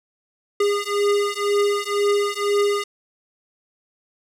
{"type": "beating tone pair", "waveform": "square", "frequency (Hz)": [406.8, 408.8], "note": ["G#4", "G#4"], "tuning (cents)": [-36, -27], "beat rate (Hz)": 2, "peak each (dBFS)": -22, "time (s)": [0.6, 2.84], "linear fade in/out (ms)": 5, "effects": ["low-pass 10000 Hz 12 dB/octave"]}